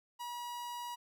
45% pulse tone, 964 Hz, B5, 42 cents flat, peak -40 dBFS, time 0.19-0.96 s, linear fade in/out 20 ms, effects none

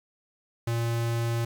square tone, 116.54 Hz, A#2, in tune, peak -26 dBFS, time 0.67-1.45 s, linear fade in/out 5 ms, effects 9-bit

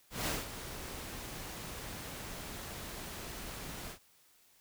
pink noise with ADSR envelope, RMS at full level -33 dBFS, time 0.1-3.99 s, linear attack 170 ms, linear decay 180 ms, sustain -11 dB, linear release 97 ms, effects white hiss -66 dBFS RMS until 4.6 s

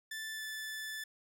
sawtooth tone with pitch glide, 1760 to 1748.9 Hz, A6 to A6, 0 to -11 cents, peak -36 dBFS, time 0.11-1.04 s, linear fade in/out 5 ms, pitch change -11 cents, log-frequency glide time 0.33-0.41 s, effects none

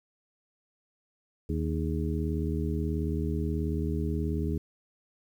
harmonic tone with a mistuned harmonic, 78.5 Hz, D#2, 16 cents sharp, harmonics 1 / 2 / 3 / 4 / 5, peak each -30 / -33 / -35 / -36 / -37 dBFS, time 1.49-4.58 s, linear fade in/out 5 ms, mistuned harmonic 5, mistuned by +92 cents, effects 10-bit

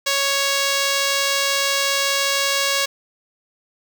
5% pulse tone, 554.4 Hz, C#5, in tune, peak -6 dBFS, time 0.06-2.86 s, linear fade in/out 10 ms, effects none

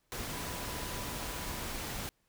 sine tone in noise, 987.8 Hz, B5, in tune, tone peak -49 dBFS, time 0.33-1.63 s, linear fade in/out 0 ms, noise pink, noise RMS -39 dBFS, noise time 0.12-2.09 s, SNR -13 dB, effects pink hiss -75 dBFS RMS until 2.28 s

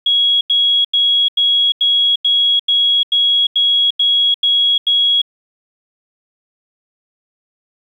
sine tone bursts, 3322 Hz, G#7, in tune, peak -10 dBFS, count 12, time 0.06-5.217 s, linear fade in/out 5 ms, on 350 ms, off 87 ms, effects 8-bit

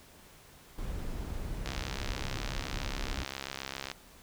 brown noise, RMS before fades -37 dBFS, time 0.78-3.24 s, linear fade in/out 5 ms
click train, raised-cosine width 0.2 ms, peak -19 dBFS, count 153, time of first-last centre 1.66-3.915 s, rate 67.4 Hz
effects pink hiss -56 dBFS RMS until 4.22 s

